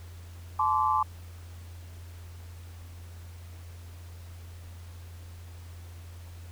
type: tone cluster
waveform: sine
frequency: 863 / 1037 / 1159 Hz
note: A5 / C6 / D6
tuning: -34 / -16 / -23 cents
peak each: -27 dBFS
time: 0.59-1.03 s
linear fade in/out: 5 ms
effects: added 86 Hz sine -42 dBFS peak until 6.51 s + pink hiss -55 dBFS RMS until 6.51 s